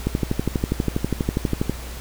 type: click train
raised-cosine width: 3 ms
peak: -7 dBFS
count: 21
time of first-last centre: 0.07-1.696 s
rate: 12.3 Hz
effects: added 60 Hz sine -32 dBFS peak until 2 s + pink hiss -38 dBFS RMS until 2 s